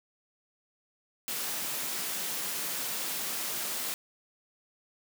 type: high-pass noise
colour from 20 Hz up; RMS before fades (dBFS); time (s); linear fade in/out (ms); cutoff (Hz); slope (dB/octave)
white; -34; 1.28-3.94; 0; 140; 48
effects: none